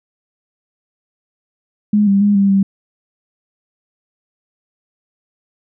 sine tone with pitch steps, 208.7 / 197.8 / 204.8 / 198 / 195.5 Hz, G#3 / G3 / G#3 / G3 / G3, +9 / +16 / -24 / +18 / -4 cents, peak -9 dBFS, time 1.93-2.63 s, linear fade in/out 5 ms, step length 140 ms, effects none

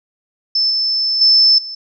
sine tone with level steps, 5274 Hz, E8, in tune, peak -12 / -14 / -7 / -25 dBFS, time 0.55-1.75 s, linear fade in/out 5 ms, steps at 0.7 / 1.21 / 1.58 s, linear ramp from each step 5 ms, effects none

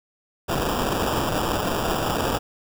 white noise with sample-and-hold, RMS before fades -24 dBFS, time 0.48-2.39 s, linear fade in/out 20 ms, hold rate 2100 Hz, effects none

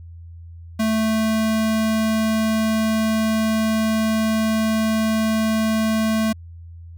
square tone, 220 Hz, A3, in tune, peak -18 dBFS, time 0.79-6.33 s, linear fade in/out 10 ms, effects added 84 Hz sine -36 dBFS peak until 6.97 s

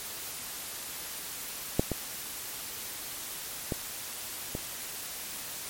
clicks, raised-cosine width 2 ms, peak -9 / -16 / -16 / -19 dBFS, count 4, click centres 1.795 / 1.917 / 3.722 / 4.551 s, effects white hiss -39 dBFS RMS until 5.69 s + MP3 64 kbps

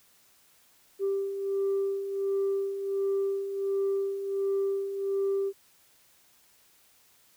sine beating tone pair, 392 / 393.4 Hz, G4 / G4, 0 / +6 cents, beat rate 1.4 Hz, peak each -33 / -26 dBFS, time 0.99-5.53 s, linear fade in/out 50 ms, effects tanh soft clip ceiling -22 dBFS + white hiss -62 dBFS RMS until 7.36 s

